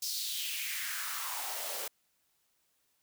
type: noise with high-pass filter sweep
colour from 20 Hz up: white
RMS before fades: -37 dBFS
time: 0.02-1.88 s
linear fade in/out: 5 ms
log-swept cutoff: 5200 to 450 Hz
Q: 3.4
effects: white hiss -75 dBFS RMS until 3.02 s